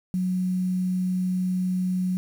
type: tone with quantisation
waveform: sine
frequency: 183.6 Hz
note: F#3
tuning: 13 cents flat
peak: -22 dBFS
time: 0.14-2.17 s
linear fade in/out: 0 ms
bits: 8
effects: none